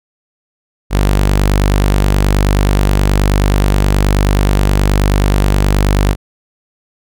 sawtooth tone, 49.42 Hz, G1, 15 cents sharp, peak -5 dBFS, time 0.9-6.16 s, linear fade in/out 50 ms, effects none

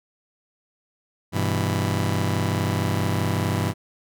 sawtooth chord, E minor, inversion first, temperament just, 98.89 / 123.61 / 164.81 Hz, G2 / B2 / E3, +16 / +2 / 0 cents, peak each -20 / -23 / -23 dBFS, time 1.32-3.74 s, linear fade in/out 50 ms, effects none

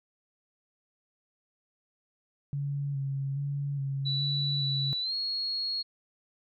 sine tone with vibrato, 139.4 Hz, C#3, 10 cents sharp, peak -29 dBFS, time 2.53-4.93 s, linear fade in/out 0 ms, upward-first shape square, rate 1.2 Hz, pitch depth 27 cents each way
sine tone with pitch glide, 3951 to 4309 Hz, B7 to C#8, 0 to -50 cents, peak -29 dBFS, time 4.05-5.83 s, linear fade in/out 20 ms, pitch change +150 cents, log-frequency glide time 5.01-5.14 s
effects none

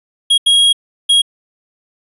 square tone bursts at uneven times, 3288 Hz, G#7, 18 cents flat, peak -8 dBFS, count 3, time 0.3-0.38 / 0.46-0.73 / 1.09-1.22 s, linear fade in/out 10 ms, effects resampled to 24000 Hz

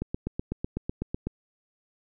click train, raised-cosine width 3 ms, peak -16 dBFS, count 11, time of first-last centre 0.02-1.27 s, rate 8 Hz, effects none

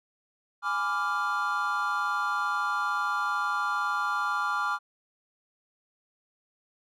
triangle chord, G# diminished seventh, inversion none, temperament equal with one note detuned, 830.6 / 1001.6 / 1174.7 / 1396.9 Hz, G#5 / B5 / D6 / F6, 0 / +24 / 0 / 0 cents, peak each -33 / -33 / -28 / -28 dBFS, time 0.62-4.79 s, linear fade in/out 50 ms, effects none

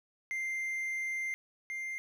triangle tone pair in turn, 2093 / 2101 Hz, C7 / C7, 0 / +7 cents, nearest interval unison, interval 7 cents, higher second, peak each -31 / -34 dBFS, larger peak first, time 0.31-1.34 / 1.7-1.98 s, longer first, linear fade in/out 0 ms, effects none

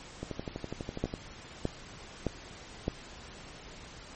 two click trains, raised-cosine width 2 ms, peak -22 / -15 dBFS, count 12 / 4, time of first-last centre 0.23-1.139 / 1.04-2.88 s, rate 12.1 / 1.63 Hz, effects pink hiss -48 dBFS RMS until 4.15 s + MP3 32 kbps

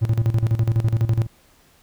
triangle tone with tremolo, 112.8 Hz, A2, 44 cents sharp, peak -12 dBFS, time 0.01-1.27 s, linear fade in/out 20 ms, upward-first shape square, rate 12 Hz, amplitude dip 75%, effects pink hiss -56 dBFS RMS until 1.82 s

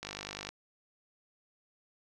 click train, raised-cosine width 0.2 ms, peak -21 dBFS, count 24, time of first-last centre 0.03-0.49 s, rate 50 Hz, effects none

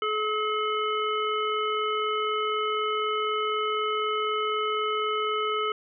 harmonic tone, 428 Hz, A4, 48 cents flat, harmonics 1 / 3 / 5 / 7, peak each -29 / -27 / -36 / -34 dBFS, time 0.02-5.72 s, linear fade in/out 2 ms, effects none

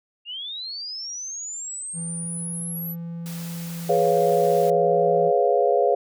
sine linear sweep, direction up, 2759 to 11980 Hz, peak -30 dBFS, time 0.25-2.96 s, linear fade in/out 50 ms
triangle tone, 168.7 Hz, E3, 40 cents sharp, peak -28 dBFS, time 1.93-5.32 s, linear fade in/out 50 ms
white noise, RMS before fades -40 dBFS, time 3.26-4.7 s, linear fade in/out 0 ms
sine chord, C# dominant seventh, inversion second, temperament equal, 415.3 / 493.9 / 554.4 / 698.5 Hz, G#4 / B4 / C#5 / E#5, 0 / 0 / 0 / 0 cents, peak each -22 dBFS, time 3.89-5.95 s, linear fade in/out 5 ms
effects none

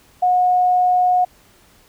sine tone, 726 Hz, F#5, 33 cents flat, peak -12 dBFS, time 0.22-1.25 s, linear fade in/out 10 ms, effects pink hiss -52 dBFS RMS until 1.88 s

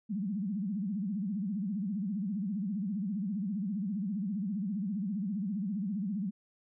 sine tone with vibrato, 199.1 Hz, G3, 27 cents sharp, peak -31 dBFS, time 0.09-6.31 s, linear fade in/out 20 ms, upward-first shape sine, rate 15 Hz, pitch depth 190 cents each way, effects none

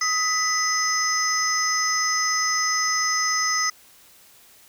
sine tone cluster, 1264 / 1983 / 5120 / 6190 Hz, D#6 / B6 / D#8 / G8, +27 / +7 / +49 / -23 cents, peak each -25 dBFS, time 0.01-3.7 s, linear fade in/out 5 ms, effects tanh soft clip ceiling -11 dBFS + white hiss -52 dBFS RMS until 4.68 s

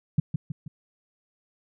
sine tone with echo, 150 Hz, D3, 37 cents sharp, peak -15 dBFS, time 0.18-0.2 s, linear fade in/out 5 ms, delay 160 ms, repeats 3, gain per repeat -6 dB, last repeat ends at 0.68 s, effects none

